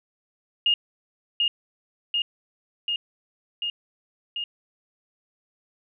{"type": "tone with echo", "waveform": "sine", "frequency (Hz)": 2844, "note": "F7", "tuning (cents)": 31, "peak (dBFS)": -17, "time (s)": [0.66, 0.74], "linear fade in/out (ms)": 2, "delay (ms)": 740, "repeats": 5, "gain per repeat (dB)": -2, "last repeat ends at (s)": 4.44, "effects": []}